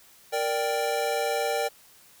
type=chord; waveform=square; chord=G minor; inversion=first; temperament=equal; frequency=466.2 / 587.3 / 784 Hz; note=Bb4 / D5 / G5; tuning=0 / 0 / 0 cents; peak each=-30 dBFS; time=0.32-1.69 s; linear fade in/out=20 ms; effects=white hiss -55 dBFS RMS until 2.2 s